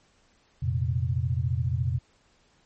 sine chord, F suspended fourth, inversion none, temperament equal, 87.31 / 116.54 / 130.81 Hz, F2 / Bb2 / C3, 0 / 0 / 0 cents, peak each -28 dBFS, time 0.62-1.99 s, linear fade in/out 10 ms, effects pink hiss -64 dBFS RMS until 2.65 s + MP3 32 kbps

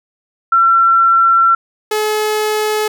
sine / sawtooth tone pair in turn, 1354 / 427.3 Hz, E6 / G#4, +46 / +49 cents, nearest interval octave + minor sixth, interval 1997 cents, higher first, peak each -7 / -10 dBFS, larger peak first, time 0.52-1.55 / 1.91-2.88 s, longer first, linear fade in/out 5 ms, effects none

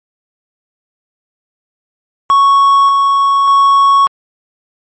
triangle tone with tremolo, 1108.7 Hz, C#6, in tune, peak -3 dBFS, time 2.3-4.07 s, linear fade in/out 0 ms, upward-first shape square, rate 0.85 Hz, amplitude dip 25%, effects MP3 32 kbps

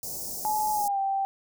white band-stop noise, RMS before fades -35 dBFS, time 0.03-0.88 s, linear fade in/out 2 ms, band 830 to 5000 Hz, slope 48 dB/octave
sine tone with pitch glide, 853 to 782.2 Hz, G#5 to G5, +46 to -4 cents, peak -24 dBFS, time 0.45-1.25 s, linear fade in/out 0 ms, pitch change -150 cents, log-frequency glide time 0.72-0.99 s
effects none

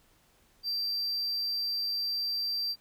triangle tone, 4699 Hz, D8, in tune, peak -28 dBFS, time 0.63-2.76 s, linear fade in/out 50 ms, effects pink hiss -65 dBFS RMS until 2.8 s

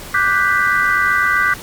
sine chord, G major seventh, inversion second, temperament equal, 1174.7 / 1480 / 1568 / 1975.5 Hz, D6 / F#6 / G6 / B6, 0 / 0 / 0 / 0 cents, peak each -18 dBFS, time 0.14-1.54 s, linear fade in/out 5 ms, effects pink hiss -33 dBFS RMS until 1.62 s + Opus 48 kbps

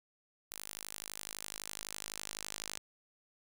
sawtooth tone with band-pass filter sweep, 51.91 Hz, G#1, in tune, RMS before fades -45 dBFS, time 0.51-2.78 s, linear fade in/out 5 ms, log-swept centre 12000 to 7400 Hz, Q 0.86, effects none

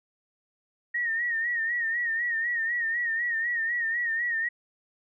sine tone with vibrato, 1864.7 Hz, A#6, in tune, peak -25 dBFS, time 0.94-4.49 s, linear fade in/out 10 ms, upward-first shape sine, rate 4 Hz, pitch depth 69 cents each way, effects none

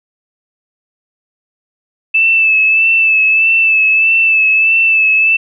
sine tone with vibrato, 2632 Hz, E7, 3 cents flat, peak -7 dBFS, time 2.14-5.37 s, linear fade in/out 10 ms, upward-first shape sine, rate 1.6 Hz, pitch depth 30 cents each way, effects none

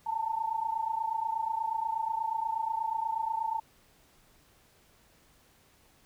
sine tone pair together, 876.7 / 905 Hz, A5 / A5, -7 / +48 cents, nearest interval minor second, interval 55 cents, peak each -33 / -31 dBFS, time 0.06-3.6 s, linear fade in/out 10 ms, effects pink hiss -63 dBFS RMS until 6.05 s

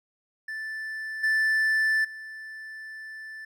triangle tone with level steps, 1760 Hz, A6, in tune, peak -30 / -19 / -36 dBFS, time 0.48-3.45 s, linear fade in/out 5 ms, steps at 1.23 / 2.04 s, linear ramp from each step 10 ms, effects none

